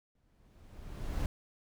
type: noise with exponential growth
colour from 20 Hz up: brown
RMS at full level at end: -32 dBFS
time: 0.15-1.26 s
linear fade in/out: 2 ms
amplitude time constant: 240 ms
effects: none